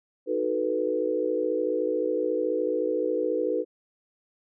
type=chord; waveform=sine; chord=B dominant seventh; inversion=first; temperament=equal; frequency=311.1 / 370 / 440 / 493.9 Hz; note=D#4 / F#4 / A4 / B4; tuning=0 / 0 / 0 / 0 cents; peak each=-31 / -31 / -29 / -27 dBFS; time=0.26-3.65 s; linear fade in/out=50 ms; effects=none